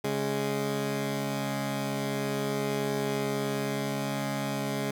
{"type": "tone pair together", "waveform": "15% pulse", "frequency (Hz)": [138.59, 207.7], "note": ["C#3", "G#3"], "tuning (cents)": [0, 0], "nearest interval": "perfect fifth", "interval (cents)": 700, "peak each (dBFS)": -25, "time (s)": [0.04, 4.91], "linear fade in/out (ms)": 5, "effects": []}